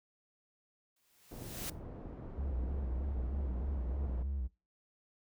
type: noise with exponential growth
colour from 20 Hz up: white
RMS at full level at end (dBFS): -39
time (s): 0.96-1.7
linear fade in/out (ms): 5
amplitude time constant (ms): 160
type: low-pass noise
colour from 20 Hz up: pink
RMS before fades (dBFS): -46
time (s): 1.31-4.23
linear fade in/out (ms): 5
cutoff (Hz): 570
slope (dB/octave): 12
type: tone with vibrato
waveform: triangle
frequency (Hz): 65.41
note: C2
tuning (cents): 0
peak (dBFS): -32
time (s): 2.37-4.48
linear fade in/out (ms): 20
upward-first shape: square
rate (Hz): 3.2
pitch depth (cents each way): 100
effects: noise-tail reverb RT60 0.3 s tail -23 dB re dry